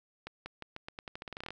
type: accelerating click train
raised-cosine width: 0.3 ms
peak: -25 dBFS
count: 17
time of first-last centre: 0.27-1.506 s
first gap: 190 ms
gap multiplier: 0.86
effects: none